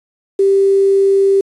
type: tone with quantisation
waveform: sine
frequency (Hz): 392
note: G4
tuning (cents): 0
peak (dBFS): -8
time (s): 0.39-1.41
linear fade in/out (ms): 5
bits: 6
effects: resampled to 24000 Hz